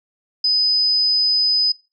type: tone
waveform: sine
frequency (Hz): 5010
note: D#8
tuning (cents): +11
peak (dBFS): -14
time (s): 0.44-1.72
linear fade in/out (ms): 5
effects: noise-tail reverb RT60 0.3 s tail -21 dB re dry